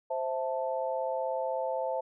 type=chord; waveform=sine; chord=A minor; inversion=first; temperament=equal; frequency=523.3 / 659.3 / 880 Hz; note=C5 / E5 / A5; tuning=0 / 0 / 0 cents; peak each=-32 / -34 / -35 dBFS; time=0.1-2.01 s; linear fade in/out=10 ms; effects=none